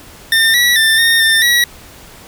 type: tone with pitch steps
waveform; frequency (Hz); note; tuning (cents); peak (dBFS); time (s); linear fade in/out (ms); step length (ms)
25% pulse; 1806 / 1937 / 1785 / 1836 / 1797 / 1922; A6 / B6 / A6 / A#6 / A6 / B6; +45 / -34 / +24 / -27 / +36 / -48; -5; 0.32-1.64; 2; 220
effects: pink hiss -38 dBFS RMS until 2.27 s